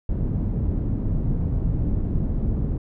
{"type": "low-pass noise", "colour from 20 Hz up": "pink", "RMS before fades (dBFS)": -23, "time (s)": [0.09, 2.78], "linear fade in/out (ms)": 5, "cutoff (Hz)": 210, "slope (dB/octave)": 12, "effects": []}